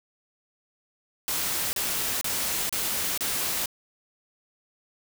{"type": "noise bursts", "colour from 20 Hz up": "white", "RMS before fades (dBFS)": -28, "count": 5, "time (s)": [1.28, 3.658], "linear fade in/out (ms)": 0, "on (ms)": 450, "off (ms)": 32, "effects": []}